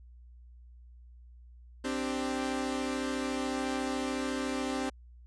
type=chord; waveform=sawtooth; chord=C suspended second; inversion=none; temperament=equal with one note detuned; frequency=261.6 / 295.5 / 392 Hz; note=C4 / D4 / G4; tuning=0 / +11 / 0 cents; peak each=-29 / -33 / -35 dBFS; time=1.84-4.9 s; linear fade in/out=10 ms; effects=added 60 Hz sine -50 dBFS peak until 5.26 s + resampled to 22050 Hz